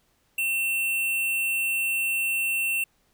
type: tone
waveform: square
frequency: 2700 Hz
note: E7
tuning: 41 cents sharp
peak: -24 dBFS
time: 0.38-2.84 s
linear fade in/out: 5 ms
effects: pink hiss -67 dBFS RMS until 3.13 s